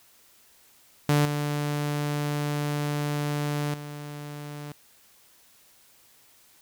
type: tone with level steps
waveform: sawtooth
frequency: 146.83 Hz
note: D3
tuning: in tune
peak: -15 / -22 / -32 dBFS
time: 1.09-4.72 s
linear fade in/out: 2 ms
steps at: 1.25 / 3.74 s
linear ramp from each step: 2 ms
effects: white hiss -58 dBFS RMS until 6.61 s